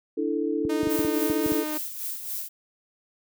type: chord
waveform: sine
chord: D suspended second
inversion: none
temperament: equal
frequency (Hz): 293.7 / 329.6 / 440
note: D4 / E4 / A4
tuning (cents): 0 / 0 / 0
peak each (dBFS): -28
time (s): 0.17-1.64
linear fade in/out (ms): 10
type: clicks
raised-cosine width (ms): 3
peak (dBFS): -19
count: 8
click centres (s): 0.651 / 0.831 / 0.871 / 0.99 / 1.048 / 1.299 / 1.461 / 1.519
type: tone with vibrato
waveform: sawtooth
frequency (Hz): 307.7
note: D#4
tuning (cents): -19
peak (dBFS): -25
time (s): 0.69-1.78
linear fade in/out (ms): 10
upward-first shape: sine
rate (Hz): 1.7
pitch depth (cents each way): 8
type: noise with tremolo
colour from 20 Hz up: violet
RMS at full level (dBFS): -31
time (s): 0.89-2.49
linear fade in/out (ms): 20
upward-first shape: sine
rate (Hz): 3.6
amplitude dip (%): 55
effects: high-pass 60 Hz 12 dB/octave